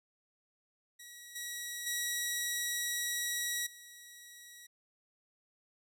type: tone with level steps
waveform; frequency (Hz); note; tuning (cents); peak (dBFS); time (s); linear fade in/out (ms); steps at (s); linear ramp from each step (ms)
10% pulse; 1921; B6; -48; -40 / -30 / -24 / -42; 0.99-4.67; 10; 1.35 / 1.86 / 3.66; 10
effects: none